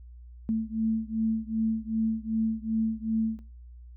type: beating tone pair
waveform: sine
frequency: 221 / 223.6 Hz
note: A3 / A3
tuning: +8 / +28 cents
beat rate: 2.6 Hz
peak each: -29 / -29 dBFS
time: 0.49-3.39 s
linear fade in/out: 0 ms
effects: noise-tail reverb RT60 0.4 s tail -21 dB re dry + added 60 Hz sine -44 dBFS peak until 3.96 s